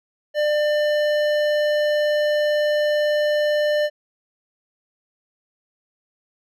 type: tone with hard clipping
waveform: triangle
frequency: 597 Hz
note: D5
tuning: 28 cents sharp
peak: -19 dBFS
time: 0.34-3.9 s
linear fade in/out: 50 ms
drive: 17 dB
effects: none